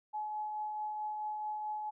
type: tone with tremolo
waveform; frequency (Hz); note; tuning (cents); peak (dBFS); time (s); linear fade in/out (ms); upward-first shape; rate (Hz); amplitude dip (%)
sine; 850; G#5; +40; -34; 0.13-1.91; 20; triangle; 4.6; 30
effects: none